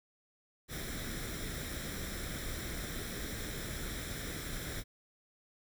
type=noise with comb filter; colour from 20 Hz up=pink; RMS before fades=-40 dBFS; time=0.68-4.84 s; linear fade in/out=50 ms; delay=0.54 ms; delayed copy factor=+0.65; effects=none